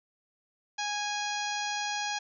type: harmonic tone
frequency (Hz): 827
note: G#5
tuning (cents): -8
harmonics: 1 / 2 / 3 / 4 / 5 / 6 / 7 / 8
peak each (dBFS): -34 / -37 / -39 / -40 / -41 / -42 / -42 / -43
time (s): 0.78-2.19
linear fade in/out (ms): 10
effects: none